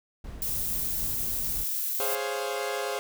brown noise with tremolo, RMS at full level -39 dBFS, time 0.24-1.64 s, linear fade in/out 5 ms, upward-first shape triangle, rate 4 Hz, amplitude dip 25%
violet noise, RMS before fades -30 dBFS, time 0.42-2.15 s, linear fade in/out 0 ms
sawtooth chord, Db major seventh, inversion second, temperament equal, 415.3 / 523.3 / 554.4 / 698.5 Hz, Ab4 / C5 / Db5 / F5, 0 / 0 / 0 / 0 cents, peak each -29 / -30 / -33 / -32 dBFS, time 2-2.99 s, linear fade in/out 0 ms
effects none

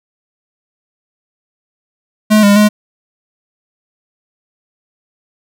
square tone with pitch steps, 213.8 / 202.8 / 210.1 Hz, A3 / G#3 / G#3, -49 / -41 / +20 cents, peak -6 dBFS, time 2.3-2.69 s, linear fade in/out 20 ms, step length 130 ms, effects none

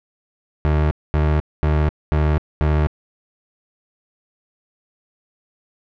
30% pulse tone bursts, 76.2 Hz, D#2, 36 cents flat, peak -12 dBFS, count 5, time 0.65-2.87 s, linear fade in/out 0 ms, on 260 ms, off 230 ms, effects low-pass 2000 Hz 12 dB/octave

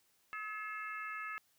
harmonic tone with a mistuned harmonic, 427.6 Hz, A4, 49 cents flat, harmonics 3 / 4 / 5 / 6, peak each -43 / -45 / -47 / -49 dBFS, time 0.33-1.38 s, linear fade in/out 0 ms, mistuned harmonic 6, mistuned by +50 cents, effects white hiss -73 dBFS RMS until 1.58 s

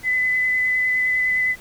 sine tone with vibrato, 2012 Hz, B6, 32 cents sharp, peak -17 dBFS, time 0.03-1.56 s, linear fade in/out 50 ms, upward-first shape square, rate 9.8 Hz, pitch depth 8 cents each way, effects pink hiss -45 dBFS RMS until 1.6 s

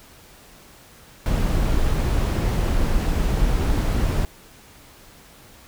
brown noise, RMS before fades -20 dBFS, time 1.26-4.25 s, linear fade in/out 0 ms, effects pink hiss -48 dBFS RMS until 5.67 s

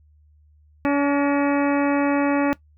harmonic tone with a mistuned harmonic, 284.5 Hz, C#4, 45 cents sharp, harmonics 1 / 2 / 3 / 4 / 5 / 6 / 7 / 8 / 9, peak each -18 / -24 / -28 / -30 / -32 / -34 / -35 / -36 / -37 dBFS, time 0.85-2.53 s, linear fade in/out 0 ms, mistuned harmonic 7, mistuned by -80 cents, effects noise-tail reverb RT60 0.1 s tail -18 dB re dry + added 75 Hz sine -52 dBFS peak until 2.77 s

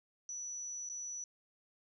sine tone with dropouts, 5920 Hz, F#8, in tune, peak -40 dBFS, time 0.29-1.24 s, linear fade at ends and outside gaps 1 ms, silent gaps 0.89-0.898 s, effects none

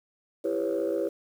sine chord, C# half-diminished seventh, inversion first, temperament just, 332.6 / 399.1 / 498.9 / 554.4 Hz, E4 / G4 / B4 / C#5, +16 / +31 / +17 / 0 cents, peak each -30 dBFS, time 0.44-1.09 s, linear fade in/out 10 ms, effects tanh soft clip ceiling -19 dBFS + 9-bit

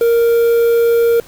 triangle tone with quantisation, 466.2 Hz, A#4, in tune, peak -7 dBFS, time 0.01-1.2 s, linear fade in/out 2 ms, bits 5, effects pink hiss -41 dBFS RMS until 1.27 s

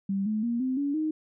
sine tone with pitch steps, 196 / 215 / 235.8 / 258.6 / 283.7 / 311.1 Hz, G3 / A3 / A#3 / C4 / C#4 / D#4, 0 / -40 / +20 / -20 / +40 / 0 cents, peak -25 dBFS, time 0.09-1.11 s, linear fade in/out 5 ms, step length 170 ms, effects none

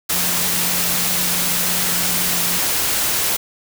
sine tone in noise, 177.4 Hz, F3, 27 cents sharp, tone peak -30 dBFS, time 0.13-2.59 s, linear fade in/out 10 ms, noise white, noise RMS -19 dBFS, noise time 0.09-3.37 s, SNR -14 dB, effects none

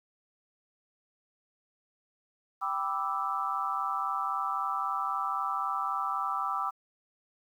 sine chord, E minor seventh, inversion first, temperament equal, 784 / 987.8 / 1174.7 / 1318.5 Hz, G5 / B5 / D6 / E6, 0 / 0 / 0 / 0 cents, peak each -36 / -37 / -32 / -34 dBFS, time 2.61-6.71 s, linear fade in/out 20 ms, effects 10-bit

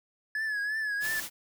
triangle tone with vibrato, 1706 Hz, G#6, 46 cents sharp, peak -27 dBFS, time 0.35-1.2 s, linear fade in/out 2 ms, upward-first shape triangle, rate 2.9 Hz, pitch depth 79 cents each way
white noise, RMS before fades -37 dBFS, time 1-1.3 s, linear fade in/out 50 ms
effects none

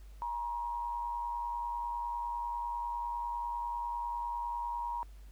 sine tone with amplitude modulation, 950 Hz, A#5, 33 cents sharp, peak -31 dBFS, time 0.22-5.03 s, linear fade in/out 0 ms, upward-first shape sine, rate 110 Hz, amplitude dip 60%, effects added 50 Hz sine -48 dBFS peak until 5.31 s + pink hiss -66 dBFS RMS until 5.31 s

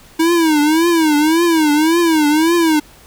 square tone with vibrato, 318.3 Hz, D#4, 39 cents sharp, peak -11 dBFS, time 0.19-2.8 s, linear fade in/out 10 ms, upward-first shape triangle, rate 1.8 Hz, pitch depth 160 cents each way, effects pink hiss -44 dBFS RMS until 3.06 s

